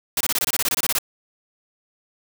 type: noise bursts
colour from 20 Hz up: white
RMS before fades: -21 dBFS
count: 14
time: 0.17-0.986 s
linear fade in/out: 2 ms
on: 36 ms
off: 24 ms
effects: none